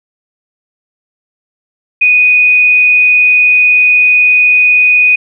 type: tone with frequency modulation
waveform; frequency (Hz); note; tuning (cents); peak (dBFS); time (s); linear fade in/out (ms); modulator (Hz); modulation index
sine; 2483; D#7; -4; -4; 2.01-5.16; 10; 35.9; 0.48
effects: none